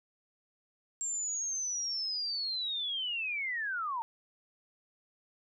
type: linear sweep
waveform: sine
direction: down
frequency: 7459 to 885 Hz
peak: -32 dBFS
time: 1.01-4.02 s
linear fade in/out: 0 ms
effects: none